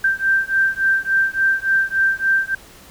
sine beating tone pair, 1568 / 1571.5 Hz, G6 / G6, 0 / +4 cents, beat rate 3.5 Hz, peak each -18 dBFS, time 0.04-2.55 s, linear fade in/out 5 ms, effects pink hiss -44 dBFS RMS until 2.9 s

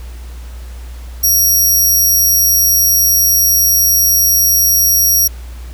10% pulse tone, 5670 Hz, F8, 25 cents sharp, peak -3 dBFS, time 1.23-5.28 s, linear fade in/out 10 ms, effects added 60 Hz sine -26 dBFS peak until 5.73 s + pink hiss -41 dBFS RMS until 5.73 s

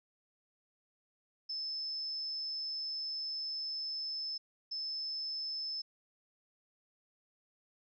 sine tone bursts at uneven times, 5250 Hz, E8, 8 cents flat, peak -36 dBFS, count 2, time 1.49-4.38 / 4.71-5.82 s, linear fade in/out 10 ms, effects none

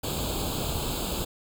pink noise with comb filter, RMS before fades -30 dBFS, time 0.03-1.25 s, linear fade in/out 10 ms, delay 0.26 ms, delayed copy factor +0.9, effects none

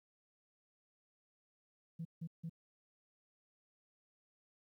sine tone bursts, 164.81 Hz, E3, in tune, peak -39 dBFS, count 3, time 1.99-2.496 s, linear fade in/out 10 ms, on 62 ms, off 160 ms, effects tanh soft clip ceiling -36 dBFS + 13-bit

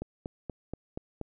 click train, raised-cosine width 2 ms, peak -22 dBFS, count 6, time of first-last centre 0.02-1.213 s, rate 4.19 Hz, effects none

